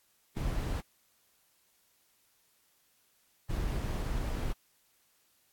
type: noise bursts at uneven times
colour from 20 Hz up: brown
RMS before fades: -33 dBFS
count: 2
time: 0.36-0.81 / 3.49-4.53 s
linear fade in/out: 10 ms
effects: white hiss -70 dBFS RMS until 5.52 s + AAC 64 kbps